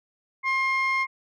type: tone pair together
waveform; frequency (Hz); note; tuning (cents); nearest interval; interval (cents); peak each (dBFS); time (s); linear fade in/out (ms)
sine; 1064.5 / 2129; C6 / C7; +30 / +30; octave; 1200; -23 / -21; 0.43-1.07; 50
effects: tanh soft clip ceiling -19 dBFS